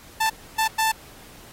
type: tone bursts at uneven times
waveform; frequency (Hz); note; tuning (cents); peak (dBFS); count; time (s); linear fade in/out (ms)
sawtooth; 884; A5; +8; -15; 3; 0.2-0.3 / 0.58-0.68 / 0.78-0.92; 10
effects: pink hiss -47 dBFS RMS until 1.52 s + AAC 48 kbps